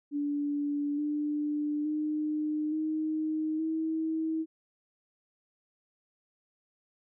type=tone with pitch steps; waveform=sine; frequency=289.5 / 296.8 / 304.2 / 311.9 / 319.7 Hz; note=D4 / D4 / D#4 / D#4 / D#4; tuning=-25 / +18 / -39 / +4 / +47 cents; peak=-28 dBFS; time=0.11-4.46 s; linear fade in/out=50 ms; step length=870 ms; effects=none